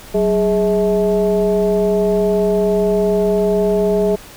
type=tone with frequency modulation; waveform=sine; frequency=415.3 Hz; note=G#4; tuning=in tune; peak=-12 dBFS; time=0.14-4.16 s; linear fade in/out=10 ms; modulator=227 Hz; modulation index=1; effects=pink hiss -38 dBFS RMS until 4.36 s